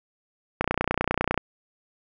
click train, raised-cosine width 0.5 ms, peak -7 dBFS, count 24, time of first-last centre 0.61-1.377 s, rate 30 Hz, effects none

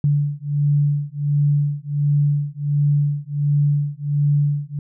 sine beating tone pair, 144.4 / 145.8 Hz, D3 / D3, -29 / -12 cents, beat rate 1.4 Hz, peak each -19 dBFS, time 0.04-4.79 s, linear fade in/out 2 ms, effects none

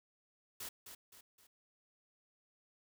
white noise with echo, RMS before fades -45 dBFS, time 0.6-0.69 s, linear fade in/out 5 ms, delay 260 ms, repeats 3, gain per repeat -7 dB, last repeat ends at 1.47 s, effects none

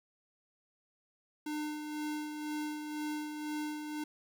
square tone with tremolo, 301.7 Hz, D4, 47 cents sharp, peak -35 dBFS, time 1.46-4.04 s, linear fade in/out 5 ms, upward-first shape sine, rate 2 Hz, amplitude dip 45%, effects 12-bit

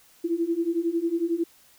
sine beating tone pair, 329.6 / 340.6 Hz, E4 / F4, 0 / -43 cents, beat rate 11 Hz, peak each -27 / -25 dBFS, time 0.24-1.44 s, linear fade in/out 10 ms, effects white hiss -57 dBFS RMS until 1.78 s

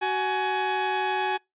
sawtooth tone pair together, 374.2 / 840 Hz, F#4 / G#5, +20 / +19 cents, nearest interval octave + major second, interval 1399 cents, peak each -25 / -21 dBFS, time 0.01-1.38 s, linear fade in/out 20 ms, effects noise-tail reverb RT60 0.2 s tail -26 dB re dry + resampled to 8000 Hz

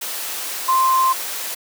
sine tone in noise, 1046.5 Hz, C6, in tune, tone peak -13 dBFS, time 0.68-1.13 s, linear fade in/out 10 ms, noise white, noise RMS -27 dBFS, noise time 0.01-1.55 s, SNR +11 dB, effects high-pass 400 Hz 12 dB/octave

